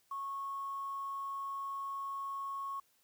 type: tone with quantisation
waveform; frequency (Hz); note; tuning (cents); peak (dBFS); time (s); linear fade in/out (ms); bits
sine; 1100; C#6; -14; -37; 0.11-2.8; 5; 10
effects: white hiss -72 dBFS RMS until 3.03 s

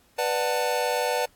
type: chord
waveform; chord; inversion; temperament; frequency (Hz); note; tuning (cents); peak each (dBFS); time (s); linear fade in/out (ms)
square; B minor seventh; none; just; 493.9 / 592.7 / 740.8 / 889; B4 / D5 / F#5 / A5; 0 / +16 / +2 / +18; -28 / -30 / -31 / -30; 0.18-1.26; 10
effects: pink hiss -61 dBFS RMS until 1.35 s + AAC 64 kbps

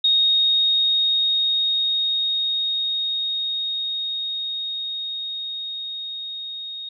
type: tone with level ramp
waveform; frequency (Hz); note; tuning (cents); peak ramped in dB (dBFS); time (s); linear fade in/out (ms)
sine; 3729; A#7; 0; -14 to -30; 0.04-6.89; 5
effects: none

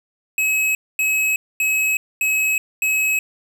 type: tone bursts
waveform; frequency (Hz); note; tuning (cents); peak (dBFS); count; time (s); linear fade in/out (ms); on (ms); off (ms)
square; 2563; E7; -49; -17; 5; 0.38-3.19; 2; 370; 240
effects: none

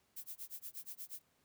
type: noise with tremolo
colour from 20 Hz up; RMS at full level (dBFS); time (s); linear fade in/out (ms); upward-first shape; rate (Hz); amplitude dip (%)
violet; -45; 0.16-1.22; 10; sine; 8.4; 100
effects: pink hiss -75 dBFS RMS until 1.44 s + high-pass 80 Hz 12 dB/octave

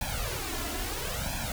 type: noise with flanger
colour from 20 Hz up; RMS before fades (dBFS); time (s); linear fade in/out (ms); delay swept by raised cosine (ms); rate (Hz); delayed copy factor
pink; -33; 0.01-1.52; 2; 1.2 to 3; 0.75; +0.95
effects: none

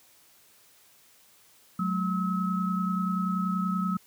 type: tone cluster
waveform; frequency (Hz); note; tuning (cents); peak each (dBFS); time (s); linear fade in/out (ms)
sine; 184.2 / 214.6 / 1287; F#3 / A3 / E6; -7 / -43 / -42; -27 / -33 / -31; 1.79-3.97; 5
effects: white hiss -59 dBFS RMS until 4.06 s + high-pass 60 Hz 12 dB/octave

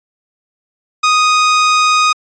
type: tone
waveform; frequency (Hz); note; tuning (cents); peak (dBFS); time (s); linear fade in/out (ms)
sawtooth; 1244.5; D#6; 0; -5; 1.03-2.13; 10
effects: resampled to 16000 Hz

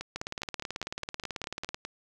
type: two click trains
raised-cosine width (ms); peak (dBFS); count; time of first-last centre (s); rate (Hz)
0.2; -19 / -17; 10 / 30; 0.01-1.85 / 0.16-1.745; 4.89 / 18.3
effects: none

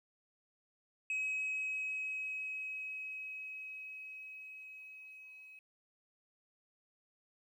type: tone with level ramp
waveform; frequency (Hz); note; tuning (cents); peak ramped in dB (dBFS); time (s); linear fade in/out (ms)
sine; 2549; D#7; +41; -31 to -52; 1.1-5.59; 2
effects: tanh soft clip ceiling -32 dBFS + 12-bit

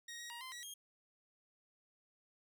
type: tone with pitch steps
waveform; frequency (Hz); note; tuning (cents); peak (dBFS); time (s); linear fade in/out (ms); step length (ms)
15% pulse; 1875 / 1893 / 946 / 1036 / 1926 / 3240; A#6 / A#6 / A#5 / C6 / B6 / G#7; +10 / +26 / +25 / -17 / -44 / -43; -40; 0.08-0.74; 5; 110
effects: none

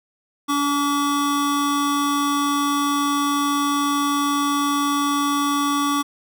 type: tone pair together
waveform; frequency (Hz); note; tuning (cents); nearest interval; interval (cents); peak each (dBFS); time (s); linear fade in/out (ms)
square; 285.9 / 1143.6; D4 / D6; -46 / -46; 2 octaves; 2400; -22; 0.48-6.03; 20
effects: none

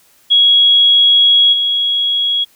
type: tone with level steps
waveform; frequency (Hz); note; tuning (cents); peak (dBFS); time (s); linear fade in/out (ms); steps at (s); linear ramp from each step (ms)
sine; 3322; G#7; 0; -6 / -12; 0.3-2.45; 20; 1.52; 20
effects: white hiss -51 dBFS RMS until 2.55 s

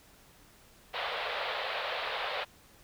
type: band-pass noise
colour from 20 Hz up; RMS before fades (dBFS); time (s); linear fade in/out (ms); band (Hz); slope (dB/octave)
pink; -35; 0.93-2.45; 20; 480 to 4100; 48
effects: pink hiss -59 dBFS RMS until 2.83 s

